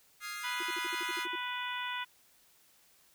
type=chord; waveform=sawtooth; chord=F minor seventh; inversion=third; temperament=equal; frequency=1244.5 / 1396.9 / 1661.2 / 2093 Hz; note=Eb6 / F6 / Ab6 / C7; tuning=0 / 0 / 0 / 0 cents; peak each=-41 / -43 / -43 / -39 dBFS; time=0.2-1.27 s; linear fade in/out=50 ms
type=harmonic tone; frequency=493.9 Hz; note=B4; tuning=in tune; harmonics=2 / 3 / 4 / 5 / 6 / 7; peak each=-39 / -41 / -42 / -43 / -44 / -44 dBFS; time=0.43-2.05 s; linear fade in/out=20 ms
type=tone bursts; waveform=sine; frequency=349.2 Hz; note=F4; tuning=in tune; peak=-39 dBFS; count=10; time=0.6-1.356 s; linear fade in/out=5 ms; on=27 ms; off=54 ms
effects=white hiss -65 dBFS RMS until 3.14 s